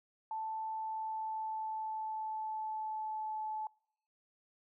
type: tone with pitch glide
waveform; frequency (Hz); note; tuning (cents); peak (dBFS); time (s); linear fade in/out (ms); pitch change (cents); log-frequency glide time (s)
sine; 880 to 865.4; A5 to A5; 0 to -29; -36; 0.31-3.67; 2; -29; 0.69-3.43
effects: noise-tail reverb RT60 0.7 s tail -26 dB re dry